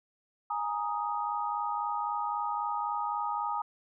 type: chord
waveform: sine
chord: Ab suspended second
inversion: none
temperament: just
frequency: 830.6 / 934.4 / 1245.9 Hz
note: Ab5 / Bb5 / Eb6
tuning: 0 / +4 / +2 cents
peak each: -34 dBFS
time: 0.5-3.62 s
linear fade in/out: 5 ms
effects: none

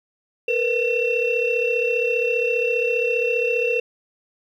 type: tone cluster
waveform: sine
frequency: 460.3 / 495.3 / 2703 Hz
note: A#4 / B4 / E7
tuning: -22 / +5 / +43 cents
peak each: -22 dBFS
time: 0.48-3.8 s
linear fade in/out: 5 ms
effects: tanh soft clip ceiling -11 dBFS + 9-bit

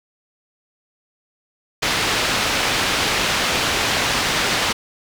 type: low-pass noise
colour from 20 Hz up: white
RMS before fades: -20 dBFS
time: 1.82-4.73 s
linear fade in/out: 10 ms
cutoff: 3800 Hz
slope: 12 dB/octave
effects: none

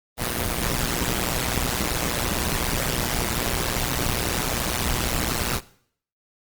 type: noise with amplitude modulation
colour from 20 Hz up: pink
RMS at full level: -21 dBFS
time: 0.17-5.61 s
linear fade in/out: 50 ms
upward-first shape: sine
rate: 121 Hz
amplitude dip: 90%
effects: noise-tail reverb RT60 0.6 s tail -19 dB re dry + Opus 24 kbps

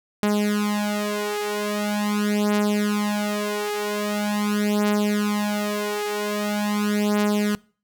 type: beating tone pair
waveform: sawtooth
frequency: 207.7 / 208.13 Hz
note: G#3 / G#3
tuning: 0 / +4 cents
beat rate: 0.43 Hz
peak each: -20 dBFS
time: 0.23-7.55 s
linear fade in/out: 0 ms
effects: noise-tail reverb RT60 0.4 s tail -23 dB re dry

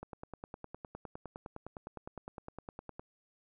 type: click train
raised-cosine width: 1 ms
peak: -29 dBFS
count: 30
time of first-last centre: 0.03-2.995 s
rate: 9.78 Hz
effects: none

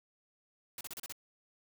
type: noise bursts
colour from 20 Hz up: white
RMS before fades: -43 dBFS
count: 6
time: 0.78-1.124 s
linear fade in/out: 2 ms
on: 29 ms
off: 34 ms
effects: none

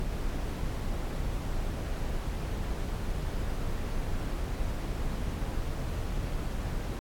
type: noise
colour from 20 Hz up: brown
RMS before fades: -32 dBFS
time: 0-6.99 s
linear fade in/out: 0 ms
effects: AAC 64 kbps

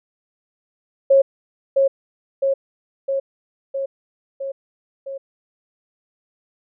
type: tone with echo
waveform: sine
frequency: 545 Hz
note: C#5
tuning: 29 cents flat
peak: -9 dBFS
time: 1.1-1.22 s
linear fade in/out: 10 ms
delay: 660 ms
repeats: 6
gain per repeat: -3 dB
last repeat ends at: 5.18 s
effects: none

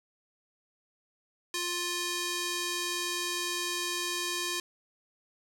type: tone with band-pass filter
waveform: square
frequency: 351.1 Hz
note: F4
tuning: 9 cents sharp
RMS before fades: -33 dBFS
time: 1.54-4.6 s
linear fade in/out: 2 ms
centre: 5700 Hz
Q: 0.72
effects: none

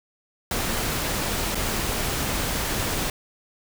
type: noise with dropouts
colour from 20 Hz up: pink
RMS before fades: -26 dBFS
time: 0.51-3.1 s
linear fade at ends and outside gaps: 2 ms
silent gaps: 1.547-1.553 s
effects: none

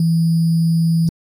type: tone with sample-and-hold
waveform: sine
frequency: 164.81 Hz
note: E3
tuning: in tune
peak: -12 dBFS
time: 0-1.09 s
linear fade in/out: 2 ms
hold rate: 4900 Hz
effects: AAC 48 kbps

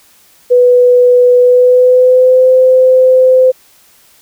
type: tone with pitch glide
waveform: sine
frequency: 493.9 to 514.3 Hz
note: B4 to C5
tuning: 0 to -30 cents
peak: -3 dBFS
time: 0.5-3.52 s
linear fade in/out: 20 ms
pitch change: +70 cents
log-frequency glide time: 1.39-2.5 s
effects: white hiss -46 dBFS RMS until 4.21 s

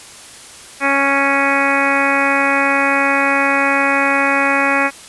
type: harmonic tone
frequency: 277.2 Hz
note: C#4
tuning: in tune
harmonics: 1 / 2 / 3 / 4 / 5 / 6 / 7 / 8 / 9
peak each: -21 / -21 / -21 / -21 / -21 / -21 / -21 / -21 / -21 dBFS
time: 0.8-4.91 s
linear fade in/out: 50 ms
effects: white hiss -37 dBFS RMS until 5.08 s + resampled to 24000 Hz

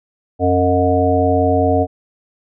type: harmonic tone with a mistuned harmonic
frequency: 91 Hz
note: F#2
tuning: 28 cents flat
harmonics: 1 / 3 / 5 / 7 / 8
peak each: -18 / -18 / -18 / -18 / -18 dBFS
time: 0.39-1.87 s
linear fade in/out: 50 ms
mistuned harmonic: 7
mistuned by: -38 cents
effects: none

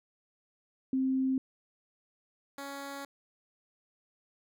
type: tone pair in turn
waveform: sine / 10% pulse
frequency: 263.1 / 278.7 Hz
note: C4 / C#4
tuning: +10 / +9 cents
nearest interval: minor second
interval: 99 cents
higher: second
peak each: -26 / -31 dBFS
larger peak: first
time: 0.93-1.38 / 2.58-3.05 s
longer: second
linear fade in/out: 2 ms
effects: none

